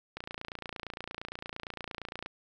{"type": "click train", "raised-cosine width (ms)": 0.3, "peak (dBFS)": -22, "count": 61, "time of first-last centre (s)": [0.17, 2.261], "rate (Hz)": 28.7, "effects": []}